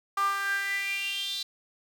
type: tone with high-pass filter sweep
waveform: sawtooth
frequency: 396 Hz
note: G4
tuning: 18 cents sharp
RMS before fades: -30 dBFS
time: 0.17-1.43 s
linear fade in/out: 5 ms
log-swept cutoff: 1100 to 4000 Hz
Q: 8.4
effects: none